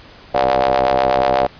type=ring-modulated tone; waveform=sawtooth; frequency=65.41 Hz; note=C2; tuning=in tune; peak=-6 dBFS; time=0.34-1.47 s; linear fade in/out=10 ms; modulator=650 Hz; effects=pink hiss -42 dBFS RMS until 1.59 s + resampled to 11025 Hz